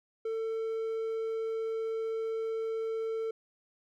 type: tone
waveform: triangle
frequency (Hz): 447.4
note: A4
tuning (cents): +29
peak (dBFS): -29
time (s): 0.25-3.31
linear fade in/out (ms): 5
effects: none